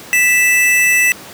square tone pair together, 1975.5 / 2637 Hz, B6 / E7, 0 / 0 cents, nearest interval perfect fourth, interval 500 cents, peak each -13 dBFS, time 0.13-1.12 s, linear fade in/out 0 ms, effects pink hiss -34 dBFS RMS until 1.33 s + high-pass 150 Hz 12 dB/octave

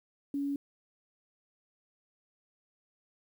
sine tone with quantisation, 281.7 Hz, C#4, 28 cents sharp, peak -30 dBFS, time 0.34-0.56 s, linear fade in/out 2 ms, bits 10, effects none

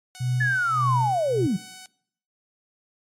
5% pulse tone with pitch glide, 740 to 747.7 Hz, F#5 to F#5, 0 to +18 cents, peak -29 dBFS, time 0.15-1.86 s, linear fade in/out 0 ms, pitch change +18 cents, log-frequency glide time 0.44-1.32 s
sine tone with tremolo, 125.6 Hz, B2, 30 cents sharp, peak -20 dBFS, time 0.2-1.47 s, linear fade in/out 10 ms, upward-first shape sine, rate 1.7 Hz, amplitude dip 95%
sine linear sweep, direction down, 1741 to 158.6 Hz, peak -20 dBFS, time 0.4-1.57 s, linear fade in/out 10 ms
effects noise-tail reverb RT60 0.7 s tail -23 dB re dry + MP3 64 kbps

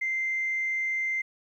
sine tone, 2085 Hz, C7, 7 cents flat, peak -25 dBFS, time 0.01-1.22 s, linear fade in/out 10 ms, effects tanh soft clip ceiling -21 dBFS + 11-bit

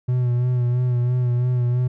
triangle tone with vibrato, 123.47 Hz, B2, in tune, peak -15 dBFS, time 0.08-1.88 s, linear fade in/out 10 ms, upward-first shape sine, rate 3 Hz, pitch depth 33 cents each way, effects none

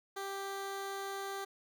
15% pulse tone, 392.8 Hz, G4, 4 cents sharp, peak -32 dBFS, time 0.16-1.45 s, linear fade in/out 10 ms, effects none

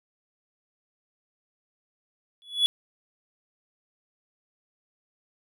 triangle tone with exponential growth, 3401 Hz, G#7, 40 cents sharp, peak -13 dBFS, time 2.42-2.66 s, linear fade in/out 0 ms, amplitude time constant 51 ms, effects none

